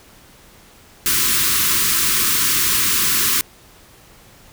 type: band-stop noise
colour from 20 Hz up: white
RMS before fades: -17 dBFS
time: 1.06-3.41 s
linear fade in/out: 0 ms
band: 420 to 1000 Hz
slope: 96 dB/octave
effects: pink hiss -47 dBFS RMS until 4.52 s